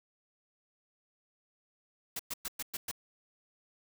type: noise bursts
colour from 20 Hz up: white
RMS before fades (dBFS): -37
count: 6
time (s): 2.16-2.914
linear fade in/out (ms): 5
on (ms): 34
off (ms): 110
effects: none